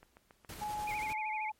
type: click train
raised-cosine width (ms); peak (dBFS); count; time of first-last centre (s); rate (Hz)
0.5; -39; 5; 0.03-0.587; 7.18
type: noise with tremolo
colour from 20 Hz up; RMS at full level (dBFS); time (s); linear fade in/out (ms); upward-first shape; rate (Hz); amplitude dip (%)
pink; -46; 0.49-1.13; 2; square; 10; 30
type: tone with pitch glide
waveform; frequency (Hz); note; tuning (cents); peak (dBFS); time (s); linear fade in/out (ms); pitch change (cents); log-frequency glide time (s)
sine; 843 to 861.2; G#5 to A5; +26 to -37; -35; 0.61-1.52; 10; +37; 0.92-1.09
type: tone with vibrato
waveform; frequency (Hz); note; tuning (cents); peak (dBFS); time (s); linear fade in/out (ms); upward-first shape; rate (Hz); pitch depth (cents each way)
sine; 2280; C#7; +48; -38; 0.87-1.5; 5; sine; 13; 150
effects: pink hiss -71 dBFS RMS until 1.59 s + MP3 64 kbps